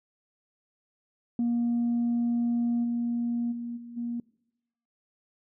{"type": "tone with level steps", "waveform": "sine", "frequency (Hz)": 237, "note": "A#3", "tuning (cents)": 29, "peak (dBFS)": [-22, -25, -32, -40, -29], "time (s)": [1.39, 4.2], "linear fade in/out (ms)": 2, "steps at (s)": [2.83, 3.51, 3.76, 3.96], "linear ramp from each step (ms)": 20, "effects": ["noise-tail reverb RT60 0.9 s tail -24 dB re dry", "tanh soft clip ceiling -21 dBFS"]}